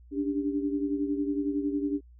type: tone cluster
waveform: sine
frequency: 287.1 / 298 / 397.5 Hz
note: D4 / D4 / G4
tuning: -39 / +25 / +24 cents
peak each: -28 / -33 / -35 dBFS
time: 0.11-2.01 s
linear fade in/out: 50 ms
effects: added 60 Hz sine -50 dBFS peak until 2.19 s